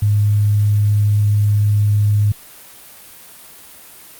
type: tone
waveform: sine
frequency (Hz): 103.83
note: G#2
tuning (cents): 0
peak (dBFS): -11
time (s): 0.02-2.32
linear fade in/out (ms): 5
effects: white hiss -40 dBFS RMS until 4.19 s + Opus 32 kbps